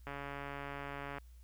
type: click train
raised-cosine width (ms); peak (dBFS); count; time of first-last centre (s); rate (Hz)
0.5; -28; 158; 0.07-1.183; 141
effects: added 60 Hz sine -53 dBFS peak until 1.43 s + white hiss -72 dBFS RMS until 1.43 s